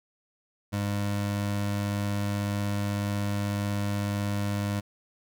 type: tone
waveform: 25% pulse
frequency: 101.8 Hz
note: G#2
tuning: 34 cents flat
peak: -23 dBFS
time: 0.72-4.81 s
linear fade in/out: 20 ms
effects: none